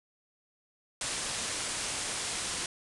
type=low-pass noise; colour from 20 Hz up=white; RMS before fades=-35 dBFS; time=1.01-2.66 s; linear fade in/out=2 ms; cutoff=10000 Hz; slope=96 dB/octave; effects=none